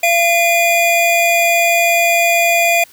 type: tone pair together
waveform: square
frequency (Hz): 682.7 / 2433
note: F5 / D#7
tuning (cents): -40 / -39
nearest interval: octave + minor seventh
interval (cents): 2201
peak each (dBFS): -14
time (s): 0.03-2.84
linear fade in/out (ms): 5
effects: white hiss -45 dBFS RMS until 2.92 s